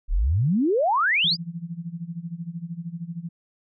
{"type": "exponential sweep", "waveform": "sine", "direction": "up", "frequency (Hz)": [32.26, 5160], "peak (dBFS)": -18, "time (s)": [0.08, 1.37], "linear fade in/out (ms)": 50}
{"type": "tone with tremolo", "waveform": "sine", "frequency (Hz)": 169.1, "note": "E3", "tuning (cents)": 44, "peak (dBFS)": -27, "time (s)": [1.24, 3.29], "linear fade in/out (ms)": 5, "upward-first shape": "sine", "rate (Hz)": 13, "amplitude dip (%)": 85}
{"effects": []}